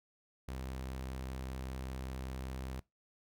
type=tone; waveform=sawtooth; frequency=65.1 Hz; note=C2; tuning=8 cents flat; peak=-36 dBFS; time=0.48-2.8 s; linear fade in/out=5 ms; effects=noise-tail reverb RT60 0.2 s tail -22 dB re dry